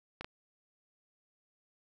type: clicks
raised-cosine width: 0.3 ms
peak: -24 dBFS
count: 2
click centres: 0.21 / 0.245 s
effects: none